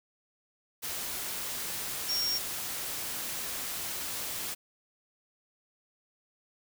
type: tone in noise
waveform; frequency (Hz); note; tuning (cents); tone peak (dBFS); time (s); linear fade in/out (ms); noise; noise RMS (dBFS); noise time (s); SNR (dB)
sine; 5550; F8; -12; -28; 2.08-2.39; 20; white; -36; 0.82-4.55; +5
effects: none

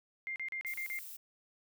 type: tone bursts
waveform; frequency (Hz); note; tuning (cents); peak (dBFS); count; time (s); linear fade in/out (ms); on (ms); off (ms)
sine; 2106; C7; +11; -36; 6; 0.27-0.989; 0; 89; 37
type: noise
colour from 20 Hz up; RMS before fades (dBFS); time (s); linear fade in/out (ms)
violet; -47; 0.66-1.17; 10
effects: none

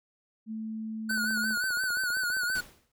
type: tone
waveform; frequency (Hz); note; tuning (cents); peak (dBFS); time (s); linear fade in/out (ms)
sine; 220; A3; 0; -33; 0.46-1.57; 50
type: tone with vibrato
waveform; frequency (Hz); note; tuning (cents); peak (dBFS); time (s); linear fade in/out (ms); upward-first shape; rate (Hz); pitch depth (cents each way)
square; 1484; F#6; +5; -28; 1.09-2.61; 10; sine; 5.7; 68
type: click train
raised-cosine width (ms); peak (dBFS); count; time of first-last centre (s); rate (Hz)
1; -33; 22; 1.11-2.501; 15.1
type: noise with exponential decay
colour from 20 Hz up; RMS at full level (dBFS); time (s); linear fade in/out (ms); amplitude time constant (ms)
pink; -39; 2.55-2.92; 5; 80
effects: none

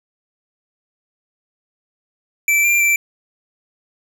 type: tone with pitch steps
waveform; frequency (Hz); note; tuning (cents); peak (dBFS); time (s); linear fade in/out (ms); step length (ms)
square; 2328 / 2377 / 2342; D7 / D7 / D7; -16 / +20 / -5; -13; 2.48-2.96; 2; 160
effects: none

